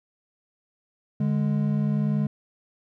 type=tone pair together; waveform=triangle; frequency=146.83 / 207.6 Hz; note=D3 / G#3; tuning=0 / 0 cents; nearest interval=tritone; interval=600 cents; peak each=-22 dBFS; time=1.2-2.27 s; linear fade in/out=5 ms; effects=none